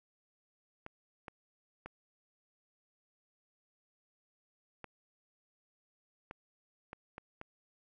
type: clicks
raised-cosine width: 0.5 ms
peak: -29 dBFS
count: 8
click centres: 0.864 / 1.282 / 1.86 / 4.843 / 6.311 / 6.931 / 7.181 / 7.414 s
effects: none